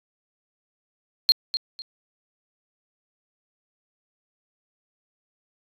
sine tone with echo, 4219 Hz, C8, 14 cents sharp, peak -10 dBFS, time 1.29-1.32 s, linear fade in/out 0 ms, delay 250 ms, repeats 2, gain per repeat -12 dB, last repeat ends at 1.82 s, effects tanh soft clip ceiling -10 dBFS

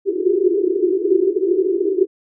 pink band-pass noise, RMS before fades -17 dBFS, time 0.05-2.07 s, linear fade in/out 50 ms, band 350 to 400 Hz, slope 96 dB/octave, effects none

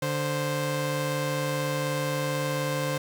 sawtooth tone pair together, 146.85 / 523.3 Hz, D3 / C5, 0 / 0 cents, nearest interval octave + minor seventh, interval 2200 cents, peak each -25 / -25 dBFS, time 0.02-2.98 s, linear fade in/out 5 ms, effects none

